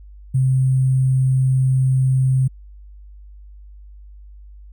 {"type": "tone with sample-and-hold", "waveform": "sine", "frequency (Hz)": 130.81, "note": "C3", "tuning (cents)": 0, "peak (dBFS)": -13, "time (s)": [0.34, 2.48], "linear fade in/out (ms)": 10, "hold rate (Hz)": 8820, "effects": ["added 50 Hz sine -38 dBFS peak until 4.72 s"]}